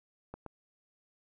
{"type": "clicks", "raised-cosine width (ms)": 1, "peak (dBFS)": -28, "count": 2, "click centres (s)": [0.34, 0.463], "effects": []}